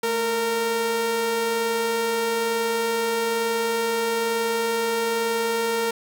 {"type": "tone pair together", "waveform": "sawtooth", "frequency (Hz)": [220, 461.1], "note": ["A3", "A#4"], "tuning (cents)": [0, -19], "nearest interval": "octave + minor second", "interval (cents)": 1281, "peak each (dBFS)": [-29, -18], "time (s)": [0.03, 5.91], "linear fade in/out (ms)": 5, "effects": []}